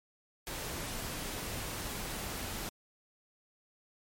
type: noise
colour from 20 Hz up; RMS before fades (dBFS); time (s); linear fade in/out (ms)
pink; -39; 0.47-2.69; 0
effects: MP3 64 kbps